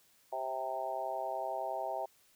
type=harmonic tone with a mistuned harmonic; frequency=130.81 Hz; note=C3; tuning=in tune; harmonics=3 / 4 / 5 / 6 / 7; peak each=-47 / -43 / -38 / -39 / -42 dBFS; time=0.32-2.06 s; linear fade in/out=10 ms; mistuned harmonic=4; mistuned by=+26 cents; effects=white hiss -67 dBFS RMS until 2.35 s